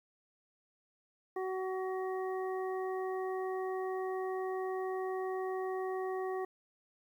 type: harmonic tone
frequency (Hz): 375.6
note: F#4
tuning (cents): +26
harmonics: 1 / 2 / 3 / 5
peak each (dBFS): -35 / -41 / -45 / -49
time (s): 1.36-6.45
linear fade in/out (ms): 5
effects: 11-bit